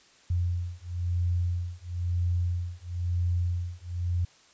sine beating tone pair, 87.31 / 88.31 Hz, F2 / F2, 0 / +20 cents, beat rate 1 Hz, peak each -29 dBFS, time 0.3-4.25 s, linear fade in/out 5 ms, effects white hiss -58 dBFS RMS until 4.53 s + resampled to 16000 Hz

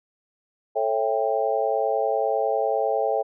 sine chord, A dominant seventh, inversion none, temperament just, 440 / 550 / 660 / 792 Hz, A4 / C#5 / E5 / G5, 0 / -14 / +2 / +18 cents, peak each -26 dBFS, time 0.75-3.23 s, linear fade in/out 20 ms, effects none

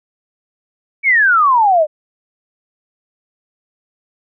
sine exponential sweep, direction down, 2300 to 587.3 Hz, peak -8 dBFS, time 1.03-1.87 s, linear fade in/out 50 ms, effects none

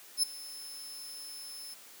25% pulse tone with ADSR envelope, 5250 Hz, E8, 8 cents flat, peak -18 dBFS, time 0.17-1.74 s, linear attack 59 ms, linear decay 9 ms, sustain -20 dB, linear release 4 ms, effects white hiss -53 dBFS RMS until 2 s + high-pass 200 Hz 12 dB/octave

